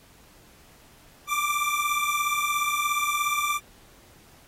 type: beating tone pair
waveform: 25% pulse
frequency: 1170 / 1187 Hz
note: D6 / D6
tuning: -7 / +18 cents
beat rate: 17 Hz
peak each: -23 dBFS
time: 1.27-3.6 s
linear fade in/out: 50 ms
effects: pink hiss -55 dBFS RMS until 4.47 s + AAC 48 kbps